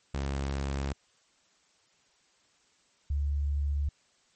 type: tone pair in turn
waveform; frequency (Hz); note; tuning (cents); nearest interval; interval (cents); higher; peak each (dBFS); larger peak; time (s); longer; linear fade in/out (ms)
sawtooth / sine; 68.8 / 71.7; C#2 / D2; -12 / -41; minor second; 71; second; -26; neither; 0.14-0.93 / 3.1-3.89; neither; 5
effects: white hiss -67 dBFS RMS until 4.35 s + MP3 32 kbps